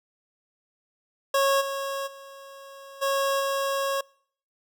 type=tone with level steps; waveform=25% pulse; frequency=549 Hz; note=C#5; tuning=17 cents flat; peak=-16 / -25 / -39 / -19 / -21 dBFS; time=1.34-4.01 s; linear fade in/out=5 ms; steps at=1.6 / 2.06 / 3.01 / 3.39 s; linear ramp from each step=20 ms; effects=noise-tail reverb RT60 0.6 s tail -26 dB re dry